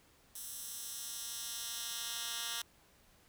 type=tone with high-pass filter sweep; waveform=10% pulse; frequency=233.1 Hz; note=A#3; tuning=in tune; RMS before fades=-42 dBFS; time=0.35-2.62 s; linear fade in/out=5 ms; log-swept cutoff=8800 to 2700 Hz; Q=0.82; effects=pink hiss -66 dBFS RMS until 3.28 s